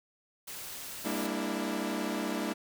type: noise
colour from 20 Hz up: white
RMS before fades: -42 dBFS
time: 0.47-1.27 s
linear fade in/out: 10 ms
type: chord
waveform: sawtooth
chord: E half-diminished seventh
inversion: first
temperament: equal with one note detuned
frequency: 201.2 / 233.1 / 293.7 / 329.6 Hz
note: G3 / Bb3 / D4 / E4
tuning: +45 / 0 / 0 / 0 cents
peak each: -33 dBFS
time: 1.04-2.54 s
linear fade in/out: 20 ms
effects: none